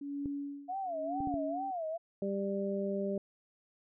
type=tone with tremolo; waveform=sine; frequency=283.4 Hz; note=C#4; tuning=38 cents sharp; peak=-34 dBFS; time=0.01-1.71 s; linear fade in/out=5 ms; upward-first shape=sine; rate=0.95 Hz; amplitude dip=100%
type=clicks; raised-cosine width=3 ms; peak=-29 dBFS; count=4; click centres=0.258 / 1.205 / 1.273 / 1.341 s
type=tone with vibrato; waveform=sine; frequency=701 Hz; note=F5; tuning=6 cents sharp; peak=-34 dBFS; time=0.68-1.98 s; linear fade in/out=20 ms; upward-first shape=sine; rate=2.3 Hz; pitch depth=190 cents each way
type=harmonic tone; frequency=197.7 Hz; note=G3; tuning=15 cents sharp; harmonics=1 / 2 / 3; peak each=-35 / -36 / -37 dBFS; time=2.22-3.18 s; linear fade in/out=2 ms
effects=none